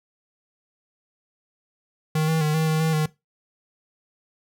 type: tone with pitch steps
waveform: square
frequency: 156 / 160.3 / 152.7 / 158.9 / 157.1 / 160 / 154.4 Hz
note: D#3 / E3 / D#3 / D#3 / D#3 / D#3 / D#3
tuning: +5 / -48 / -32 / +37 / +17 / +49 / -13 cents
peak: -20 dBFS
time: 2.15-3.06 s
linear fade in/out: 5 ms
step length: 130 ms
effects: noise-tail reverb RT60 0.2 s tail -19 dB re dry